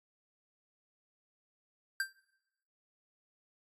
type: tone with exponential decay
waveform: square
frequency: 1574 Hz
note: G6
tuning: 7 cents sharp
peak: -28 dBFS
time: 2-2.13 s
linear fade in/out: 2 ms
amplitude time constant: 27 ms
effects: noise-tail reverb RT60 1.0 s tail -25 dB re dry + AAC 64 kbps